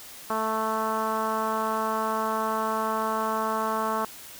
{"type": "tone with low-pass filter", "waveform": "10% pulse", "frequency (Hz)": 220, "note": "A3", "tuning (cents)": 0, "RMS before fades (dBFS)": -27, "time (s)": [0.3, 4.05], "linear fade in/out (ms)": 2, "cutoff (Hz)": 1200, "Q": 2.8, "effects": ["white hiss -44 dBFS RMS until 4.39 s"]}